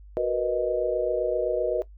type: chord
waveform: sine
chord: B major seventh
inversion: second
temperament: equal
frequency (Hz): 370 / 466.2 / 493.9 / 622.3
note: F#4 / A#4 / B4 / D#5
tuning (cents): 0 / 0 / 0 / 0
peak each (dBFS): -29 / -29 / -27 / -27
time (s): 0.17-1.82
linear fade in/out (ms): 0
effects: noise-tail reverb RT60 0.1 s tail -17 dB re dry + added 50 Hz sine -44 dBFS peak until 1.97 s